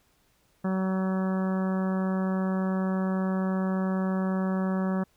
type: harmonic tone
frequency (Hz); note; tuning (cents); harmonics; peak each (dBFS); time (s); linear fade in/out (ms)
188.7; F#3; +34; 1 / 2 / 3 / 4 / 5 / 6 / 7 / 8 / 9; -25 / -36 / -36 / -41 / -42 / -42 / -43 / -48 / -45; 0.64-5.04; 10
effects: pink hiss -67 dBFS RMS until 5.16 s